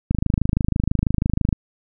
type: click train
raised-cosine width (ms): 5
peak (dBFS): -6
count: 38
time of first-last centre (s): 0.11-1.528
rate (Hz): 26.1
effects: none